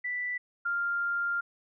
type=tone pair in turn; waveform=sine; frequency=1975.5 / 1396.9 Hz; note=B6 / F6; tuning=0 / 0 cents; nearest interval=tritone; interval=600 cents; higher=first; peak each=-30 / -27 dBFS; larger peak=second; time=0.04-0.38 / 0.65-1.41 s; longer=second; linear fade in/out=10 ms; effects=none